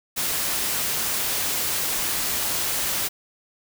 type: noise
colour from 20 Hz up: white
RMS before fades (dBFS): -25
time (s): 0.16-3.09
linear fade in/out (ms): 20
effects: none